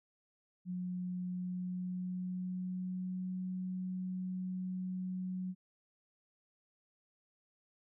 sine tone with pitch glide, 180.8 to 184.49 Hz, F#3 to F#3, -40 to -5 cents, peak -36 dBFS, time 0.65-5.55 s, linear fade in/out 50 ms, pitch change +35 cents, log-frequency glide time 1.29-3.34 s, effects none

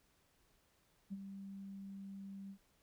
sine tone with ADSR envelope, 196 Hz, G3, in tune, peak -38 dBFS, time 1.1-2.58 s, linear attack 28 ms, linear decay 35 ms, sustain -8 dB, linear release 79 ms, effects tanh soft clip ceiling -34 dBFS + pink hiss -74 dBFS RMS until 2.82 s

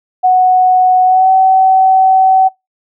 sine tone with pitch glide, 739 to 759.3 Hz, F#5 to F#5, -2 to +45 cents, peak -5 dBFS, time 0.23-2.49 s, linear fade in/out 20 ms, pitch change +47 cents, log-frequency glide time 1.05-1.3 s, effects noise-tail reverb RT60 0.2 s tail -24 dB re dry

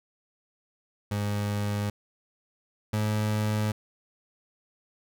30% pulse tone pair in turn, 103.1 / 106.74 Hz, G#2 / G#2, -12 / +48 cents, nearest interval minor second, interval 60 cents, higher second, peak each -24 / -22 dBFS, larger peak second, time 1.11-1.9 / 2.93-3.72 s, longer neither, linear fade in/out 5 ms, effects none

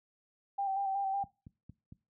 sine tone with vibrato, 784 Hz, G5, in tune, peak -30 dBFS, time 0.58-1.24 s, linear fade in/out 10 ms, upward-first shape square, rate 5.4 Hz, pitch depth 26 cents each way
click train, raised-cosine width 5 ms, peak -35 dBFS, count 4, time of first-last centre 1.24-1.923 s, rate 4.39 Hz
effects noise-tail reverb RT60 0.3 s tail -21 dB re dry + high-pass 80 Hz 12 dB/octave

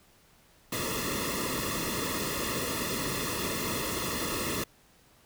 pink noise with comb filter, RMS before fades -32 dBFS, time 0.72-4.64 s, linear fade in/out 5 ms, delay 1.3 ms, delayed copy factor -1, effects pink hiss -61 dBFS RMS until 5.25 s

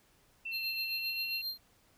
sine tone with pitch glide, 2689 to 2725 Hz, E7 to F7, +34 to -43 cents, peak -36 dBFS, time 0.45-1.42 s, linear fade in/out 10 ms, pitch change +23 cents, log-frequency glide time 0.8-1.24 s
square tone with tremolo, 4186 Hz, C8, in tune, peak -34 dBFS, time 0.51-1.58 s, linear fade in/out 50 ms, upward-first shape sine, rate 7.5 Hz, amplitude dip 60%
effects pink hiss -67 dBFS RMS until 1.97 s

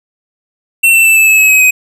square tone with pitch steps, 2707 / 2679 / 2651 / 2624 / 2597 / 2570 / 2543 / 2517 Hz, E7 / E7 / E7 / E7 / E7 / E7 / D#7 / D#7, +45 / +27 / +9 / -9 / -26 / -45 / +37 / +19 cents, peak -5 dBFS, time 0.83-1.71 s, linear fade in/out 10 ms, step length 110 ms, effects none

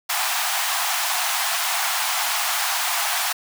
pink high-pass noise, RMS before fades -23 dBFS, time 0.09-3.33 s, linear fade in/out 10 ms, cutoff 680 Hz, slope 96 dB/octave, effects none

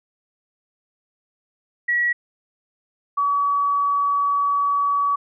sine tone pair in turn, 1924 / 1137.4 Hz, B6 / C#6, -46 / +44 cents, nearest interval major sixth, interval 910 cents, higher first, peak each -17 dBFS, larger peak neither, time 1.88-2.13 / 3.17-5.16 s, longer second, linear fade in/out 10 ms, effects none

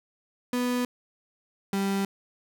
35% pulse tone pair in turn, 246.9 / 196.5 Hz, B3 / G3, 0 / +4 cents, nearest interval major third, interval 396 cents, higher first, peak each -23 dBFS, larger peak neither, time 0.53-0.85 / 1.73-2.05 s, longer neither, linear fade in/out 2 ms, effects none

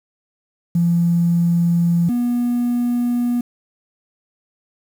triangle tone pair in turn, 171 / 241.8 Hz, F3 / B3, -36 / -36 cents, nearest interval tritone, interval 600 cents, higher second, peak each -9 / -13 dBFS, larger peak first, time 0.75-2.09 / 2.09-3.41 s, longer first, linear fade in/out 5 ms, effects tanh soft clip ceiling -11 dBFS + 7-bit

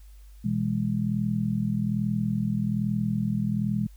sine chord, E major, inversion second, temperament just, 123.61 / 164.81 / 206 Hz, B2 / E3 / G#3, +2 / 0 / -14 cents, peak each -29 / -30 / -26 dBFS, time 0.44-3.87 s, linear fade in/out 10 ms, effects added 50 Hz sine -45 dBFS peak until 3.96 s + white hiss -63 dBFS RMS until 3.96 s

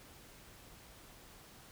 silence, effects pink hiss -57 dBFS RMS until 1.71 s

